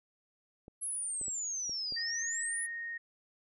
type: clicks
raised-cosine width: 2 ms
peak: -36 dBFS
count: 5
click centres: 0.681 / 1.214 / 1.282 / 1.695 / 1.923 s
type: exponential two-way sweep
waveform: sine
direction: down then up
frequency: 11000 to 4652 to 10560 Hz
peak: -34 dBFS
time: 0.81-2.67 s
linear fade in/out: 20 ms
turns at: 1.96 s
type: tone with pitch glide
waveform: sine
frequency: 1845 to 1857.8 Hz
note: A#6 to A#6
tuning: -18 to -6 cents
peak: -37 dBFS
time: 1.96-2.98 s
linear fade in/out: 10 ms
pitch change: +12 cents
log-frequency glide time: 2.58-2.67 s
effects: none